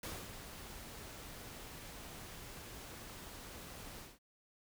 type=noise with ADSR envelope; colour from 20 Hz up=pink; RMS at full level=-43 dBFS; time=0.03-4.19 s; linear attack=3 ms; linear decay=250 ms; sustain=-7 dB; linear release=190 ms; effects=none

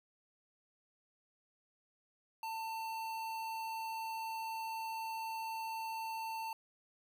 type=tone with notch filter; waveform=square; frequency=896 Hz; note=A5; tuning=31 cents sharp; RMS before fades=-41 dBFS; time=2.43-6.53 s; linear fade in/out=2 ms; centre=7100 Hz; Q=1.7; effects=none

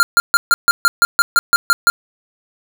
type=tone bursts; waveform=square; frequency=1396.9 Hz; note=F6; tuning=in tune; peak=-8 dBFS; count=12; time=0-1.9 s; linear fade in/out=0 ms; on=30 ms; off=140 ms; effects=none

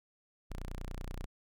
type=tone; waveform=sawtooth; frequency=30.31 Hz; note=B0; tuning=32 cents flat; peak=-35 dBFS; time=0.5-1.26 s; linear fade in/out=10 ms; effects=none

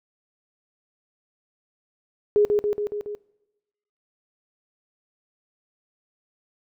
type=tone with echo; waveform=sine; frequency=415.3 Hz; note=G#4; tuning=in tune; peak=-14 dBFS; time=2.36-2.45 s; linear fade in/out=0 ms; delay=140 ms; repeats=5; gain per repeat=-3 dB; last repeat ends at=3.15 s; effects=noise-tail reverb RT60 1.0 s tail -23 dB re dry

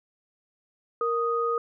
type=tone pair together; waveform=sine; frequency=465.9 / 1244.5 Hz; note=A#4 / D#6; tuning=-1 / 0 cents; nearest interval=octave + perfect fourth; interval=1701 cents; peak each=-26 dBFS; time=1.01-1.58 s; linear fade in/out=2 ms; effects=none

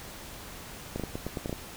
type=clicks; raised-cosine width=2 ms; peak=-19 dBFS; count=9; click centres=0.96 / 0.997 / 1.037 / 1.155 / 1.266 / 1.372 / 1.459 / 1.495 / 1.528 s; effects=pink hiss -44 dBFS RMS until 1.76 s

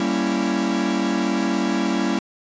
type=chord; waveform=45% pulse; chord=G diminished seventh; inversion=none; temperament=equal with one note detuned; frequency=196 / 233.1 / 277.2 / 333.3 Hz; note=G3 / Bb3 / Db4 / Fb4; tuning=0 / 0 / 0 / +19 cents; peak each=-25 dBFS; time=0-2.19 s; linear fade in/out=2 ms; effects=resampled to 16000 Hz

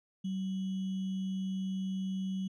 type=tone with sample-and-hold; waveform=sine; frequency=190 Hz; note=F#3; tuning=46 cents sharp; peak=-32 dBFS; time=0.24-2.48 s; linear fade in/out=10 ms; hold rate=3150 Hz; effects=low-pass 5000 Hz 12 dB/octave

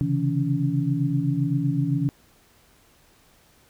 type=tone cluster; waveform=sine; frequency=133.9 / 141.7 / 163.6 / 282.1 Hz; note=C3 / C#3 / E3 / C#4; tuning=+40 / +38 / -13 / +30 cents; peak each=-26 dBFS; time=0.01-2.09 s; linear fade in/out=0 ms; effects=pink hiss -58 dBFS RMS until 3.69 s

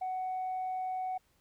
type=tone; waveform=sine; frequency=745 Hz; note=F#5; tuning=12 cents sharp; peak=-31 dBFS; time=0.01-1.18 s; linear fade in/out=10 ms; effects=tanh soft clip ceiling -30 dBFS + pink hiss -71 dBFS RMS until 1.4 s

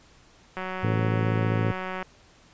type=click train; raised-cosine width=0.5 ms; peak=-18 dBFS; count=272; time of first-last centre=0.57-2.027 s; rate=186 Hz
type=harmonic tone; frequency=55 Hz; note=A1; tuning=in tune; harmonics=2 / 3 / 4 / 5 / 6 / 7 / 8 / 9 / 10; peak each=-24 / -30 / -33 / -34 / -37 / -37 / -36 / -37 / -41 dBFS; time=0.83-1.72 s; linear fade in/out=5 ms
effects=pink hiss -56 dBFS RMS until 2.53 s + resampled to 16000 Hz

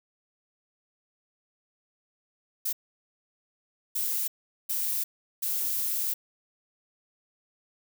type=noise bursts at uneven times; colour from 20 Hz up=violet; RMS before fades=-29 dBFS; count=4; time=2.65-2.73 / 3.95-4.28 / 4.69-5.04 / 5.42-6.14 s; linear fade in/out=10 ms; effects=none

